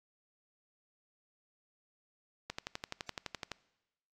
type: click train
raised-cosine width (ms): 0.2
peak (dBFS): -20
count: 13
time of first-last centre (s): 2.5-3.517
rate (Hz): 11.8
effects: noise-tail reverb RT60 1.0 s tail -22 dB re dry + AAC 64 kbps